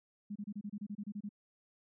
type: tone bursts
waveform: sine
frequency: 205.8 Hz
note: G#3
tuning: 16 cents flat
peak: -38 dBFS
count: 12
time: 0.3-1.292 s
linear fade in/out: 10 ms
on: 57 ms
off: 28 ms
effects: none